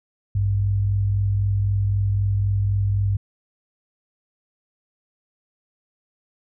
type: tone pair together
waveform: sine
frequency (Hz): 56.12 / 100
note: A1 / G2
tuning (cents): +35 / +35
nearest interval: minor seventh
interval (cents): 1000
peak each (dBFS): -27 / -18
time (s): 0.35-3.17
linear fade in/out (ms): 5
effects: none